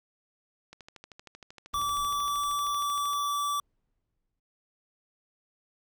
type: click train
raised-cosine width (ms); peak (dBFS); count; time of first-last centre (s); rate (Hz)
0.2; -29; 32; 0.73-3.133; 12.9
type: noise with exponential decay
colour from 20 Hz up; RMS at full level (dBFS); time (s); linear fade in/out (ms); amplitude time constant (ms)
brown; -44; 1.73-4.4; 5; 580
type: tone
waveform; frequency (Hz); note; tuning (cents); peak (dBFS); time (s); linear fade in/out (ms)
square; 1157; D6; -26; -28; 1.74-3.6; 2
effects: none